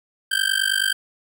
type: tone with amplitude modulation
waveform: 25% pulse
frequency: 1568 Hz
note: G6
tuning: in tune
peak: -11 dBFS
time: 0.31-0.93 s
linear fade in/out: 10 ms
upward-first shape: sine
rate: 49.4 Hz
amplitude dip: 95%
effects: 8-bit